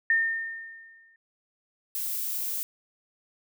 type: tone with exponential decay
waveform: sine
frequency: 1818 Hz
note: A#6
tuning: 44 cents flat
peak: -18 dBFS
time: 0.1-1.16 s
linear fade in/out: 2 ms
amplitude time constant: 230 ms
type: noise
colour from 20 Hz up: violet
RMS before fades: -31 dBFS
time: 1.95-2.63 s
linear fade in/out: 0 ms
effects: none